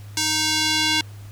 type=tone with band-pass filter sweep; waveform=square; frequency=311.1 Hz; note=D#4; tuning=in tune; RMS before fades=-21 dBFS; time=0.17-1.01 s; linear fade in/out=2 ms; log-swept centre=5900 to 3600 Hz; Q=1.3; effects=added 102 Hz sine -36 dBFS peak until 1.31 s + pink hiss -50 dBFS RMS until 1.31 s